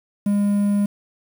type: tone with quantisation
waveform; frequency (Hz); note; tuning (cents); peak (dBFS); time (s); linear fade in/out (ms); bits
triangle; 203.3; G#3; -37; -14; 0.26-0.86; 5; 7
effects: none